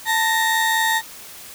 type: tone pair together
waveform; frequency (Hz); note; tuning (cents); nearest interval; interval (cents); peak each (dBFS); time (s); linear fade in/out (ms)
35% pulse; 890 / 1864.7; A5 / A#6; +20 / 0; octave + minor second; 1280; -18; 0.05-1.02; 50
effects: white hiss -39 dBFS RMS until 1.54 s